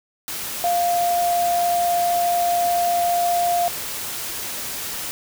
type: tone in noise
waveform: sine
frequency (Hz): 698.5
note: F5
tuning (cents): 0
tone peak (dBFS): -17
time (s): 0.64-3.68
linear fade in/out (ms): 0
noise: white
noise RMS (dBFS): -29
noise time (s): 0.28-5.11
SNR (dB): +9
effects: none